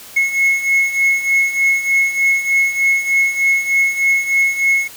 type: beating tone pair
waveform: triangle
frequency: 2177 / 2180.3 Hz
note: C#7 / C#7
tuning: -32 / -29 cents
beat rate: 3.3 Hz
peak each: -17 / -12 dBFS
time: 0.16-4.88 s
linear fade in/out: 10 ms
effects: white hiss -37 dBFS RMS until 4.96 s